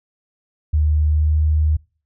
sine tone with pitch glide, 76 to 76.93 Hz, D#2 to D#2, -40 to -19 cents, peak -13 dBFS, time 0.73-1.77 s, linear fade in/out 10 ms, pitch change +21 cents, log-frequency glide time 1.06-1.38 s, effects noise-tail reverb RT60 0.4 s tail -26 dB re dry

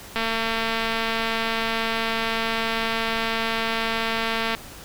click train, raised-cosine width 0.3 ms, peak -9 dBFS, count 993, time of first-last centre 0.16-4.549 s, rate 226 Hz, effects pink hiss -41 dBFS RMS until 4.84 s

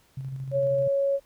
sine tone with tremolo, 133.6 Hz, C3, 36 cents sharp, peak -30 dBFS, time 0.17-0.88 s, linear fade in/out 5 ms, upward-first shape square, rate 13 Hz, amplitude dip 35%
sine tone, 554.4 Hz, C#5, in tune, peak -21 dBFS, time 0.51-1.2 s, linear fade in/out 50 ms
effects pink hiss -62 dBFS RMS until 1.25 s

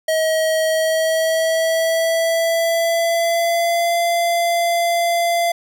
square tone with pitch glide, 636 to 685.6 Hz, D#5 to F5, +38 to -32 cents, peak -16 dBFS, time 0.08-5.52 s, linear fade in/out 5 ms, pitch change +130 cents, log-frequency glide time 0.66-3.96 s, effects none

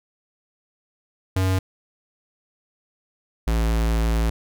square tone pair in turn, 94 / 55.89 Hz, F#2 / A1, +28 / +28 cents, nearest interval major sixth, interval 900 cents, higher first, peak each -19 dBFS, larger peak neither, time 1.36-1.59 / 3.47-4.3 s, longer second, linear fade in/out 5 ms, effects none

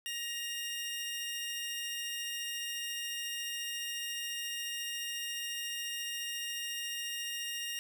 sawtooth tone pair together, 1881.4 / 2815 Hz, A#6 / F7, +15 / +13 cents, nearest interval perfect fifth, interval 698 cents, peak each -39 / -34 dBFS, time 0.06-7.79 s, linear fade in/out 0 ms, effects none

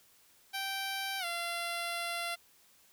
10% pulse tone with pitch glide, 780 to 686.9 Hz, G5 to F5, -9 to -29 cents, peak -26 dBFS, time 0.53-2.36 s, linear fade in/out 20 ms, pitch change -220 cents, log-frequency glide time 1.19-1.25 s, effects white hiss -64 dBFS RMS until 2.92 s

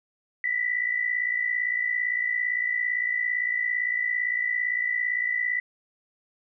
sine tone pair together, 1931 / 1988.7 Hz, B6 / B6, -39 / +12 cents, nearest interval minor second, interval 51 cents, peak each -29 / -25 dBFS, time 0.44-5.6 s, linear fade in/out 2 ms, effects none

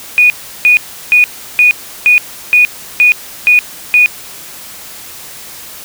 sine tone bursts, 2464 Hz, D#7, 17 cents flat, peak -3 dBFS, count 9, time 0.18-4.06 s, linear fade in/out 0 ms, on 120 ms, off 350 ms, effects white hiss -30 dBFS RMS until 5.84 s

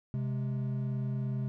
triangle tone pair together, 130.59 / 207.7 Hz, C3 / G#3, -3 / 0 cents, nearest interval minor sixth, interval 803 cents, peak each -29 / -36 dBFS, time 0.14-1.48 s, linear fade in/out 0 ms, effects none

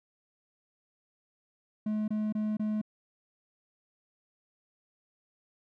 triangle tone bursts, 213.7 Hz, G#3, 50 cents sharp, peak -26 dBFS, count 4, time 1.86-2.815 s, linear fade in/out 5 ms, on 220 ms, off 25 ms, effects none

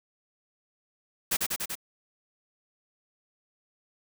white noise with echo, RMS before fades -26 dBFS, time 1.31-1.37 s, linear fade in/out 10 ms, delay 96 ms, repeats 4, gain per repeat -2 dB, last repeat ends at 1.754 s, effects none

